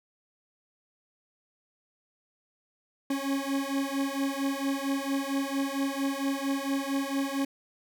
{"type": "beating tone pair", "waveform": "40% pulse", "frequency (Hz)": [272.6, 277], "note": ["C#4", "C#4"], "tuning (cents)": [-29, -1], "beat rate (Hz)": 4.4, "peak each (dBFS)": -30, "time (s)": [3.1, 7.45], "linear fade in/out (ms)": 5, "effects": []}